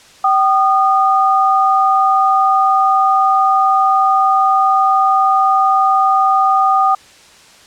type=tone pair together; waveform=sine; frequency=771.1 / 1224 Hz; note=G5 / D#6; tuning=-29 / -29 cents; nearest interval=minor sixth; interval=800 cents; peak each=-12 dBFS; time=0.24-6.95 s; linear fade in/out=5 ms; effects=white hiss -43 dBFS RMS until 7.66 s + low-pass 7000 Hz 12 dB/octave